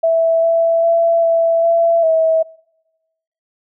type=tone with pitch steps; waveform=sine; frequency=658 / 664 / 670 / 664 / 671 / 646 Hz; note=E5 / E5 / E5 / E5 / E5 / E5; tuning=-3 / +12 / +28 / +12 / +31 / -35 cents; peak=-10 dBFS; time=0.03-2.43 s; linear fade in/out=10 ms; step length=400 ms; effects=noise-tail reverb RT60 1.0 s tail -26 dB re dry